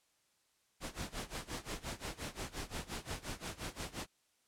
pink noise with tremolo, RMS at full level -40 dBFS, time 0.8-4.07 s, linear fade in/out 50 ms, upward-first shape sine, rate 5.7 Hz, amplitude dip 90%, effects white hiss -75 dBFS RMS until 4.47 s + low-pass 10000 Hz 12 dB/octave

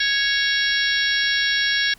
harmonic tone, 554 Hz, C#5, 1 cent flat, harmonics 3 / 4 / 5 / 6 / 7 / 8 / 9 / 10, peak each -21 / -27 / -32 / -26 / -26 / -30 / -36 / -27 dBFS, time 0-1.94 s, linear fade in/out 5 ms, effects added 48 Hz sine -51 dBFS peak until 1.98 s + pink hiss -51 dBFS RMS until 1.98 s

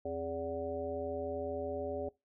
harmonic tone with a mistuned harmonic, 82.41 Hz, E2, in tune, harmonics 1 / 3 / 5 / 7 / 9, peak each -46 / -44 / -40 / -38 / -45 dBFS, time 0.05-2.09 s, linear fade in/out 5 ms, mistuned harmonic 3, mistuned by +120 cents, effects noise-tail reverb RT60 0.2 s tail -20 dB re dry

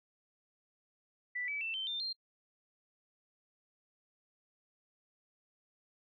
sine tone with pitch steps, 1975.5 / 2296 / 2668 / 3100 / 3602 / 4186 Hz, B6 / D7 / E7 / G7 / A7 / C8, 0 / -40 / +20 / -20 / +40 / 0 cents, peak -35 dBFS, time 1.35-2.13 s, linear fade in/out 10 ms, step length 130 ms, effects noise-tail reverb RT60 0.1 s tail -26 dB re dry

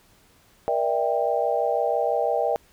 sine chord, E half-diminished seventh, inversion second, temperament just, 474.7 / 593.3 / 659.3 / 791.1 Hz, Bb4 / D5 / E5 / G5, +31 / +18 / 0 / +16 cents, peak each -26 dBFS, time 0.68-2.56 s, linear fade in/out 0 ms, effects pink hiss -58 dBFS RMS until 2.72 s

